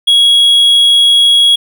triangle tone, 3322 Hz, G#7, in tune, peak -3 dBFS, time 0.07-1.56 s, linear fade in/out 10 ms, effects none

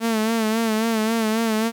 sawtooth tone with vibrato, 222.7 Hz, A3, 21 cents sharp, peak -15 dBFS, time 0-1.72 s, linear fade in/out 50 ms, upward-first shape sine, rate 3.7 Hz, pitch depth 56 cents each way, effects 9-bit

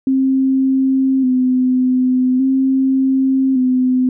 sine tone with vibrato, 260 Hz, C4, 11 cents flat, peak -11 dBFS, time 0.07-4.09 s, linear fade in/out 2 ms, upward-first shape square, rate 0.43 Hz, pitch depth 36 cents each way, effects none

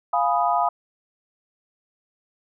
sine chord, F half-diminished seventh, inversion none, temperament equal, 698.5 / 830.6 / 987.8 / 1244.5 Hz, F5 / Ab5 / Cb6 / Eb6, 0 / 0 / 0 / 0 cents, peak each -22 / -24 / -24 / -25 dBFS, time 0.13-0.69 s, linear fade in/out 5 ms, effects none

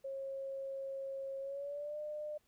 sine tone with pitch glide, 542 to 601.4 Hz, C#5 to D5, -39 to +41 cents, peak -39 dBFS, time 0.04-2.38 s, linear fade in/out 10 ms, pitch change +180 cents, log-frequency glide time 1.4-1.98 s, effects pink hiss -75 dBFS RMS until 2.47 s

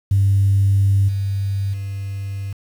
sine tone with level steps, 98.6 Hz, G2, 11 cents sharp, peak -11 / -18 / -23 dBFS, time 0.11-2.53 s, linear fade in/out 5 ms, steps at 1.08 / 1.73 s, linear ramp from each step 10 ms, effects tanh soft clip ceiling -7 dBFS + 7-bit

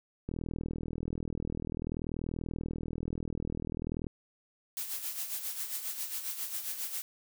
click train, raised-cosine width 3 ms, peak -23 dBFS, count 154, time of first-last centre 0.29-4.068 s, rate 40.5 Hz
blue noise with tremolo, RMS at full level -35 dBFS, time 4.77-7.02 s, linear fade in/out 0 ms, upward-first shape sine, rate 7.4 Hz, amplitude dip 60%
effects none

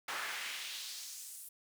brown noise with high-pass filter sweep, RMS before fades -43 dBFS, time 0.08-1.49 s, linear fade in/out 5 ms, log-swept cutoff 1200 to 11000 Hz, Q 1.5, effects none

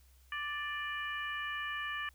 harmonic tone with a mistuned harmonic, 587.3 Hz, D5, in tune, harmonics 2 / 3 / 4 / 5, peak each -41 / -38 / -45 / -45 dBFS, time 0.32-2.09 s, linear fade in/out 2 ms, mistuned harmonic 4, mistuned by +25 cents, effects added 65 Hz sine -60 dBFS peak until 2.14 s + white hiss -69 dBFS RMS until 2.14 s

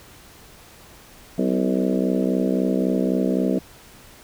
harmonic tone with a mistuned harmonic, 63.8 Hz, C2, 43 cents flat, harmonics 3 / 4 / 5 / 6 / 7 / 8 / 9 / 10, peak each -23 / -23 / -27 / -30 / -28 / -30 / -32 / -32 dBFS, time 1.38-3.59 s, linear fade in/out 5 ms, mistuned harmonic 5, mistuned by +43 cents, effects pink hiss -47 dBFS RMS until 4.23 s

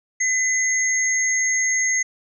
sine tone pair together, 2025 / 6448 Hz, B6 / G8, +43 / +48 cents, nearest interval octave + minor sixth, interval 2005 cents, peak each -20 / -21 dBFS, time 0.2-2.03 s, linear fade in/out 10 ms, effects none

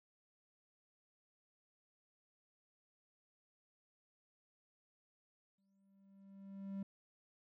triangle tone with exponential growth, 195.8 Hz, G3, 2 cents flat, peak -37 dBFS, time 5.58-6.83 s, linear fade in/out 5 ms, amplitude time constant 270 ms, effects none

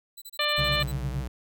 10% pulse tone bursts, 3991 Hz, B7, 17 cents sharp, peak -32 dBFS, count 10, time 0.17-0.921 s, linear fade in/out 10 ms, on 49 ms, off 29 ms
harmonic tone, 594 Hz, D5, 20 cents sharp, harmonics 1 / 2 / 3 / 4 / 5 / 6 / 7, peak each -31 / -31 / -31 / -31 / -31 / -31 / -31 dBFS, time 0.39-0.83 s, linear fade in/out 5 ms
sine tone with tremolo, 137.6 Hz, C#3, 12 cents flat, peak -26 dBFS, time 0.58-1.23 s, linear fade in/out 2 ms, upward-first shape sine, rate 8.8 Hz, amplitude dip 90%
square tone with vibrato, 62.8 Hz, B1, 30 cents sharp, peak -32 dBFS, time 0.58-1.28 s, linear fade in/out 5 ms, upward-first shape sine, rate 13 Hz, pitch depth 86 cents each way
effects none

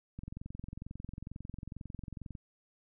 click train, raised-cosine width 5 ms, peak -30 dBFS, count 49, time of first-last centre 0.19-2.352 s, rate 22.2 Hz, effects none

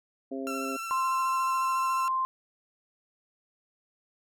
harmonic tone, 134.2 Hz, C3, 44 cents sharp, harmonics 2 / 3 / 4 / 5, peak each -34 / -38 / -40 / -42 dBFS, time 0.31-0.77 s, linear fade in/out 10 ms
30% pulse tone with vibrato, 1347 Hz, E6, 37 cents sharp, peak -31 dBFS, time 0.47-2.08 s, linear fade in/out 0 ms, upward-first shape square, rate 14 Hz, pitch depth 18 cents each way
sine tone, 1046.5 Hz, C6, in tune, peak -25 dBFS, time 0.91-2.25 s, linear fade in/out 0 ms
effects none

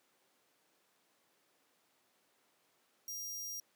sawtooth tone, 5700 Hz, F8, 34 cents sharp, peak -38 dBFS, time 3.08-3.6 s, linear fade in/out 2 ms, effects pink hiss -73 dBFS RMS until 3.75 s + high-pass 300 Hz 12 dB/octave

